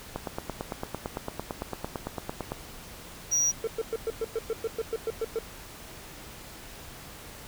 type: click train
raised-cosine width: 1 ms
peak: -17 dBFS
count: 22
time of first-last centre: 0.16-2.52 s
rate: 8.9 Hz
type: tone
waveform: triangle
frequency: 5770 Hz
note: F#8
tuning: 44 cents flat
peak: -21 dBFS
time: 3.31-3.52 s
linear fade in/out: 20 ms
type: tone bursts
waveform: triangle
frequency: 450.4 Hz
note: A4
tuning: 40 cents sharp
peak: -24 dBFS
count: 13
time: 3.64-5.389 s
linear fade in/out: 2 ms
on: 33 ms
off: 110 ms
effects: pink hiss -45 dBFS RMS until 7.47 s